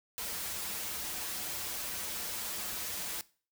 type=noise with comb filter; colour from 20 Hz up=white; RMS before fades=-38 dBFS; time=0.18-3.21 s; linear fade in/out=0 ms; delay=7.5 ms; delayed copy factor=-0.75; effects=noise-tail reverb RT60 0.4 s tail -20 dB re dry